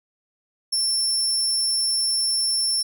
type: tone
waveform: 30% pulse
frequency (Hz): 5390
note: E8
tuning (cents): +38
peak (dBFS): -16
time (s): 0.72-2.83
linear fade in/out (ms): 10
effects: none